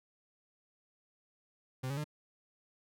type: tone with pitch steps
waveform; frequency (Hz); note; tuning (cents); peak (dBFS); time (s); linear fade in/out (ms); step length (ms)
40% pulse; 129.2 / 139.28 / 150.14; C3 / C#3 / D3; -21 / +9 / +39; -34; 1.83-2.043; 10; 71
effects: none